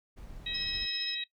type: noise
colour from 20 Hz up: brown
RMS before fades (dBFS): -46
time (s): 0.16-0.87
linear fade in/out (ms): 20
type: harmonic tone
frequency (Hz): 638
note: D#5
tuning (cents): +43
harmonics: 3 / 4 / 5 / 6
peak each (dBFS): -43 / -41 / -46 / -34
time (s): 0.46-1.24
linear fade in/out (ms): 5
type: tone with tremolo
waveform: sine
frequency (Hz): 5160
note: E8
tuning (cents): -38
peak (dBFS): -32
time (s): 0.54-1.15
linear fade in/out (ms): 10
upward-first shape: triangle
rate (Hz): 15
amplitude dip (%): 60
effects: noise-tail reverb RT60 0.1 s tail -18 dB re dry